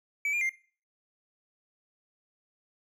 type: tone with pitch steps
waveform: triangle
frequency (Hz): 2293 / 2402 / 2103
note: D7 / D7 / C7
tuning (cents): -42 / +38 / +8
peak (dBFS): -25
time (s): 0.25-0.493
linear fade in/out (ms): 2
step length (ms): 81
effects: noise-tail reverb RT60 0.4 s tail -18 dB re dry